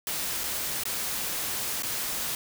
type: noise with dropouts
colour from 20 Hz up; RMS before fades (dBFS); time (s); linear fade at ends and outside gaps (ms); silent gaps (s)
white; -31; 0.07-2.35; 1; 0.436-0.439 / 0.836-0.854 / 1.823-1.832
effects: none